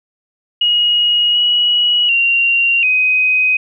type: tone with pitch steps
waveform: sine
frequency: 2890 / 2917 / 2763 / 2512 Hz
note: F#7 / F#7 / F7 / D#7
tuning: -41 / -25 / -19 / +16 cents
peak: -10 dBFS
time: 0.61-3.57 s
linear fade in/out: 5 ms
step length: 740 ms
effects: none